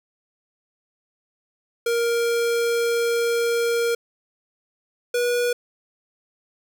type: tone pair in turn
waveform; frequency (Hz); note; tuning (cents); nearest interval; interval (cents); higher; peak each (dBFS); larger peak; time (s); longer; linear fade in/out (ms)
square; 468.2 / 484.4; A#4 / B4; +8 / -34; minor second; 58; second; -20; neither; 1.86-3.95 / 5.14-5.53; first; 5
effects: none